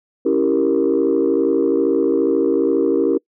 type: chord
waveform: sine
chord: C# diminished seventh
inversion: none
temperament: equal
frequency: 277.2 / 329.6 / 392 / 466.2 Hz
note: C#4 / E4 / G4 / Bb4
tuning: 0 / 0 / 0 / 0 cents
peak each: -19 / -18 / -18 / -18 dBFS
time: 0.25-3.18 s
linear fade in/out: 10 ms
effects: noise-tail reverb RT60 0.1 s tail -25 dB re dry + tanh soft clip ceiling -7 dBFS